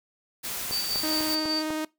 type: noise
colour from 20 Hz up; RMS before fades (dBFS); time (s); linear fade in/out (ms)
white; -33; 0.43-1.36; 20
type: tone with tremolo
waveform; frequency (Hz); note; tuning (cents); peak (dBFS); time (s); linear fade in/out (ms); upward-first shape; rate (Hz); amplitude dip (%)
sine; 4606; D8; -34; -26; 0.71-1.63; 20; square; 5.1; 45
type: click train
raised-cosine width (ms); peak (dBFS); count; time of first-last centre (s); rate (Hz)
1; -21; 5; 0.71-1.705; 4.02
type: tone with vibrato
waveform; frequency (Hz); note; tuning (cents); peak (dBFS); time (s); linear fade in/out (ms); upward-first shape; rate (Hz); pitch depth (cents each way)
sawtooth; 311.1; D#4; 0; -24; 1.03-1.85; 5; triangle; 19; 14
effects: noise-tail reverb RT60 0.2 s tail -22 dB re dry